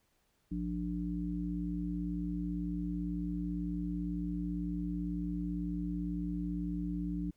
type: harmonic tone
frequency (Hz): 59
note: A#1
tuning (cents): +22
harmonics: 1 / 3 / 5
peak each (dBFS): -40 / -36 / -38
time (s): 0.51-7.31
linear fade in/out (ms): 10
effects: pink hiss -75 dBFS RMS until 7.36 s